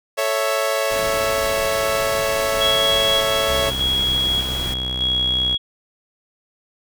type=chord; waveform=sawtooth; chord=A major; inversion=none; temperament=equal; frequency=440 / 554.4 / 659.3 Hz; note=A4 / C#5 / E5; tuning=0 / 0 / 0 cents; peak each=-23 / -17 / -19 dBFS; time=0.17-3.71 s; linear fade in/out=20 ms
type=noise; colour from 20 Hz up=pink; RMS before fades=-31 dBFS; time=0.9-4.74 s; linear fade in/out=5 ms
type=tone with tremolo; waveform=sine; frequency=3322 Hz; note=G#7; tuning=in tune; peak=-17 dBFS; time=2.6-5.58 s; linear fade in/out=20 ms; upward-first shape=square; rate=0.83 Hz; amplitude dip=50%
type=tone with pitch glide; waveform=sawtooth; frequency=65.1 to 63.32 Hz; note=C2 to B1; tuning=-8 to +44 cents; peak=-23 dBFS; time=3.48-5.56 s; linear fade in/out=20 ms; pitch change=-48 cents; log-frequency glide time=4.12-4.89 s
effects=none